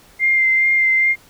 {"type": "tone with vibrato", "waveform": "sine", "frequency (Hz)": 2097, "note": "C7", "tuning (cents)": 3, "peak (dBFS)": -12, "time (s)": [0.19, 1.16], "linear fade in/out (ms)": 50, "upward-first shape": "sine", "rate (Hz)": 2.4, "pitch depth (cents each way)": 17, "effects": ["pink hiss -49 dBFS RMS until 1.29 s"]}